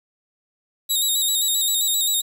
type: tone with vibrato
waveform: 15% pulse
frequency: 3800 Hz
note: A#7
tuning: 33 cents sharp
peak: -12 dBFS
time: 0.89-2.22 s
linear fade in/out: 20 ms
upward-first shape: square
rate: 7.6 Hz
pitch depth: 45 cents each way
effects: 8-bit